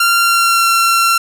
sawtooth tone with pitch glide, 1382 to 1361.4 Hz, F6 to F6, -19 to -45 cents, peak -6 dBFS, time 0-1.18 s, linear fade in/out 5 ms, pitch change -26 cents, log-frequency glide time 0.18-0.68 s, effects none

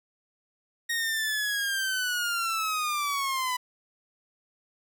sawtooth linear sweep, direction down, 1873 to 989 Hz, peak -23 dBFS, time 0.89-3.57 s, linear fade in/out 10 ms, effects none

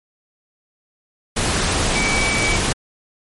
sine tone in noise, 2290 Hz, D7, 44 cents flat, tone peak -20 dBFS, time 1.95-2.57 s, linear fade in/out 10 ms, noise pink, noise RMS -19 dBFS, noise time 1.36-2.73 s, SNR -4 dB, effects MP3 48 kbps

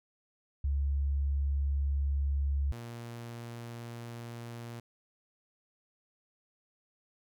sine / sawtooth tone pair in turn, 70 / 117.73 Hz, C#2 / A#2, +18 / +18 cents, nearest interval major sixth, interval 900 cents, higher second, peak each -27 / -37 dBFS, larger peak first, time 0.64-2.72 / 2.72-4.8 s, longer neither, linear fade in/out 5 ms, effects none

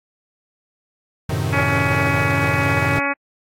45% pulse chord, F# diminished seventh, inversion none, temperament equal, 92.5 / 110 / 130.81 / 155.56 Hz, F#2 / A2 / C3 / Eb3, 0 / 0 / 0 / 0 cents, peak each -25 dBFS, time 1.29-2.99 s, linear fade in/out 5 ms
harmonic tone, 280.9 Hz, C#4, 23 cents sharp, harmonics 1 / 2 / 3 / 4 / 5 / 6 / 7 / 8 / 9, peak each -27 / -27 / -27 / -27 / -27 / -27 / -27 / -27 / -27 dBFS, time 1.52-3.14 s, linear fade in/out 20 ms
effects AAC 64 kbps

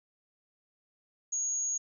sine tone, 6645 Hz, G#8, in tune, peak -29 dBFS, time 1.32-1.78 s, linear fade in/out 10 ms, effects none

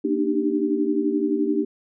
sine chord, Eb major seventh, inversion second, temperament equal with one note detuned, 233.1 / 293.7 / 305.3 / 392 Hz, Bb3 / D4 / Eb4 / G4, 0 / 0 / -33 / 0 cents, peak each -28 / -24 / -24 / -25 dBFS, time 0.04-1.65 s, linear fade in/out 10 ms, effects none

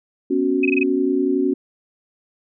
sine chord, B suspended second, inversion none, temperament just, 246.9 / 277.8 / 370.4 Hz, B3 / C#4 / F#4, 0 / +4 / +2 cents, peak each -24 / -19 / -20 dBFS, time 0.3-1.54 s, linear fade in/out 10 ms
sine tone bursts, 2531 Hz, D#7, 29 cents sharp, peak -17 dBFS, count 5, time 0.63-0.833 s, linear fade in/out 5 ms, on 23 ms, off 22 ms
effects none

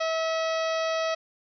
harmonic tone with a mistuned harmonic, 647 Hz, E5, 32 cents flat, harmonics 1 / 2 / 3 / 4 / 5 / 6 / 7 / 8 / 9, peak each -26 / -32 / -36 / -38 / -40 / -42 / -43 / -44 / -45 dBFS, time 0-1.15 s, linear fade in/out 10 ms, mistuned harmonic 4, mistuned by -23 cents, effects none

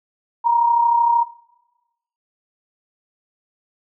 sine tone pair together, 938 / 971.1 Hz, A#5 / B5, +11 / -29 cents, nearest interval minor second, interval 60 cents, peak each -14 / -22 dBFS, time 0.44-1.24 s, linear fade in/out 20 ms, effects noise-tail reverb RT60 1.0 s tail -20 dB re dry

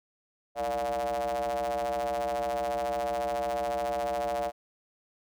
square ring-modulated tone, 63.9 Hz, C2, 40 cents flat, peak -26 dBFS, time 0.55-4.52 s, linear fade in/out 50 ms, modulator 646 Hz, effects none

